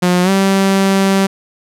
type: tone with pitch glide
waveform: sawtooth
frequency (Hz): 179.1 to 194.19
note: F3 to G3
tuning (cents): +44 to -16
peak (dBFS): -6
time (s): 0.02-1.27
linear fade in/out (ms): 10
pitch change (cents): +140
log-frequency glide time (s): 0.23-0.3
effects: low-pass 12000 Hz 12 dB/octave